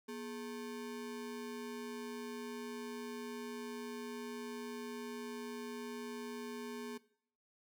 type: ring-modulated tone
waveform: square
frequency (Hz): 330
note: E4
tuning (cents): +2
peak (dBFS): -40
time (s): 0.08-6.98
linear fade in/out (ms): 10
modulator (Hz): 89.4
effects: noise-tail reverb RT60 0.6 s tail -19 dB re dry